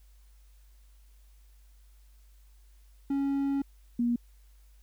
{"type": "tone pair in turn", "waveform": ["triangle", "sine"], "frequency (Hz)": [277.2, 238.6], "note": ["C#4", "A#3"], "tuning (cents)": [0, 41], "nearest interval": "minor third", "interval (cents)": 259, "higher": "first", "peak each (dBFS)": -24, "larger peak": "neither", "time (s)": [[3.1, 3.62], [3.99, 4.16]], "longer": "first", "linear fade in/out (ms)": 5, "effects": ["added 50 Hz sine -54 dBFS peak until 4.82 s", "white hiss -69 dBFS RMS until 4.82 s"]}